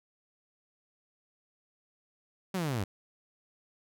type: linear sweep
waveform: sawtooth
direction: down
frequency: 196 to 89.4 Hz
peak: -26 dBFS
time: 2.54-2.84 s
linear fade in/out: 5 ms
effects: none